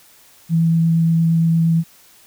sine tone with vibrato, 164.81 Hz, E3, in tune, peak -12 dBFS, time 0.49-1.84 s, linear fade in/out 50 ms, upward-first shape triangle, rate 8.6 Hz, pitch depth 10 cents each way, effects white hiss -49 dBFS RMS until 2.26 s

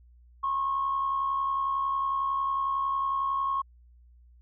sine tone pair together, 1019 / 1090 Hz, C6 / C#6, -46 / -29 cents, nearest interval minor second, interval 117 cents, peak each -36 / -25 dBFS, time 0.43-3.62 s, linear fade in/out 10 ms, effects tanh soft clip ceiling -19 dBFS + added 60 Hz sine -53 dBFS peak until 4.41 s

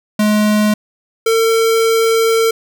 square tone pair in turn, 211.2 / 451.9 Hz, G#3 / A4, +29 / +46 cents, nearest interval octave + minor second, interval 1317 cents, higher second, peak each -11 dBFS, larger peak neither, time 0.19-0.74 / 1.26-2.51 s, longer second, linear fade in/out 5 ms, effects none

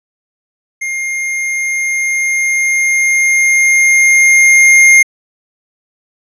square tone with level ramp, 2123 Hz, C7, 25 cents sharp, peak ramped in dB -17 to -3 dBFS, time 0.81-5.03 s, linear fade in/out 10 ms, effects low-pass 10000 Hz 12 dB/octave

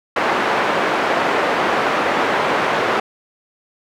pink band-pass noise, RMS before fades -18 dBFS, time 0.16-3 s, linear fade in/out 5 ms, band 430 to 1800 Hz, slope 12 dB/octave, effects none

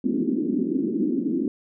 pink band-pass noise, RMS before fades -24 dBFS, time 0.04-1.48 s, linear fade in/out 2 ms, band 210 to 350 Hz, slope 48 dB/octave, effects none

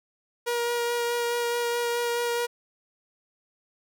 sawtooth tone with vibrato, 475.7 Hz, A#4, 35 cents sharp, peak -21 dBFS, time 0.46-2.47 s, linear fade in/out 20 ms, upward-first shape sine, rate 4.7 Hz, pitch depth 12 cents each way, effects none

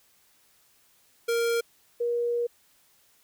square / sine tone pair in turn, 466.2 / 476 Hz, A#4 / A#4, 0 / +36 cents, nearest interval unison, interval 36 cents, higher second, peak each -24 dBFS, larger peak neither, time 1.28-1.61 / 2-2.47 s, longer second, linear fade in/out 10 ms, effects white hiss -63 dBFS RMS until 3.23 s

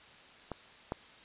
clicks, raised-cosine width 1 ms, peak -23 / -19 dBFS, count 2, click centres 0.517 / 0.921 s, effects white hiss -55 dBFS RMS until 1.24 s + resampled to 8000 Hz

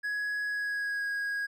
triangle tone with pitch glide, 1674 to 1645.2 Hz, G#6 to G#6, +13 to -17 cents, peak -28 dBFS, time 0.03-1.47 s, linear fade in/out 20 ms, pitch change -30 cents, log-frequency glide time 0.46-1.06 s, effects none

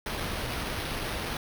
pink noise with sample-and-hold, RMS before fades -33 dBFS, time 0.06-1.37 s, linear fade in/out 2 ms, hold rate 7350 Hz, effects none

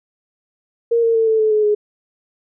sine tone with pitch steps, 466.2 / 457.9 / 449.8 / 441.8 / 434 / 426.3 / 418.7 Hz, A#4 / A#4 / A4 / A4 / A4 / G#4 / G#4, 0 / -31 / +38 / +7 / -24 / +45 / +14 cents, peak -12 dBFS, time 0.91-1.75 s, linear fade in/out 10 ms, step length 120 ms, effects none

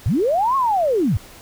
sine linear two-way sweep, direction up then down, 76.6 to 1109 to 76.6 Hz, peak -15 dBFS, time 0.06-1.17 s, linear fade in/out 0 ms, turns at 0.56 s, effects pink hiss -43 dBFS RMS until 1.41 s

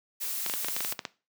blue noise, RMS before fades -33 dBFS, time 0.2-0.94 s, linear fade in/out 20 ms
clicks, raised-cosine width 0.2 ms, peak -14 dBFS, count 11, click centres 0.463 / 0.498 / 0.538 / 0.646 / 0.685 / 0.765 / 0.806 / 0.848 / 0.924 / 0.992 / 1.052 s
effects noise-tail reverb RT60 0.3 s tail -18 dB re dry + high-pass 150 Hz 12 dB/octave

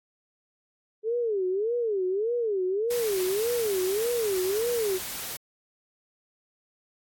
sine tone with vibrato, 420.9 Hz, G#4, 23 cents sharp, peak -24 dBFS, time 1.03-5 s, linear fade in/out 50 ms, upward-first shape sine, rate 1.7 Hz, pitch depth 240 cents each way
white noise, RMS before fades -35 dBFS, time 2.9-5.37 s, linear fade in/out 10 ms
effects AAC 64 kbps

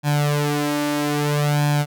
sawtooth tone with flanger, 146.83 Hz, D3, in tune, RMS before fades -20 dBFS, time 0.03-1.86 s, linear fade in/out 50 ms, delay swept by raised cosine 1.2 to 3.3 ms, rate 0.61 Hz, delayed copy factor +0.8, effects none

